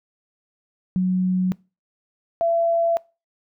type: tone pair in turn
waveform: sine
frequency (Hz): 184.3 / 672.9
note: F#3 / E5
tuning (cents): -7 / +35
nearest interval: octave + minor seventh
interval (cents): 2242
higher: second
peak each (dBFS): -17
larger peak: neither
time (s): 0.96-1.52 / 2.41-2.97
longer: neither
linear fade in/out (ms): 0
effects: noise-tail reverb RT60 0.3 s tail -24 dB re dry